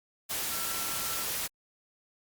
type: tone in noise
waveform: sine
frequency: 1348 Hz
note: E6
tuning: 38 cents sharp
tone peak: -42 dBFS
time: 0.5-1.24 s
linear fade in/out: 20 ms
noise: white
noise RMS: -33 dBFS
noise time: 0.29-1.48 s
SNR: -12 dB
effects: Opus 48 kbps